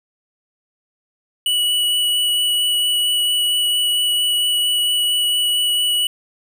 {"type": "tone with vibrato", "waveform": "square", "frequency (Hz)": 2942, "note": "F#7", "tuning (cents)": -11, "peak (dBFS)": -16, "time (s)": [1.46, 6.07], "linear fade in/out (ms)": 2, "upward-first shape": "sine", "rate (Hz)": 4.4, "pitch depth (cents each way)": 8, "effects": []}